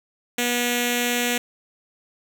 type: tone with notch filter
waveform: 5% pulse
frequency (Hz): 242.3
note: B3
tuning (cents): -33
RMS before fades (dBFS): -23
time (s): 0.38-1.38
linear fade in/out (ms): 5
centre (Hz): 1100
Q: 0.8
effects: none